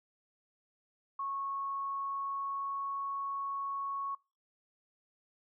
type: tone with pitch glide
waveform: sine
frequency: 1100 to 1106.4 Hz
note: C#6 to C#6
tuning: -14 to -4 cents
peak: -34 dBFS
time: 1.19-4.15 s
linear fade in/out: 5 ms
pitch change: +10 cents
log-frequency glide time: 1.39-2.98 s
effects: noise-tail reverb RT60 0.3 s tail -24 dB re dry